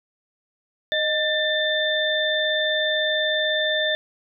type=tone cluster; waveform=sine; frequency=618 / 1782 / 3563 Hz; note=D#5 / A6 / A7; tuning=-12 / +22 / +21 cents; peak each=-24 dBFS; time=0.92-3.95 s; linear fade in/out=0 ms; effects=none